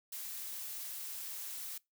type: noise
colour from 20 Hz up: blue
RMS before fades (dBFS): -43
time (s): 0.12-1.78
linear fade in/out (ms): 5
effects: noise-tail reverb RT60 0.2 s tail -23 dB re dry